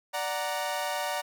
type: chord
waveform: sawtooth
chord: D augmented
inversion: none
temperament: equal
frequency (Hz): 587.3 / 740 / 932.3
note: D5 / F#5 / A#5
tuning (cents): 0 / 0 / 0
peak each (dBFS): -30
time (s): 0.13-1.22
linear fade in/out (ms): 20
effects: none